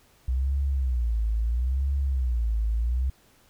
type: tone with vibrato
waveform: sine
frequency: 61.4 Hz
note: B1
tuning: 9 cents flat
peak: -22 dBFS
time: 0.28-3.1 s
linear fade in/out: 5 ms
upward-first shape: sine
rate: 0.75 Hz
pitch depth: 210 cents each way
effects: pink hiss -60 dBFS RMS until 3.49 s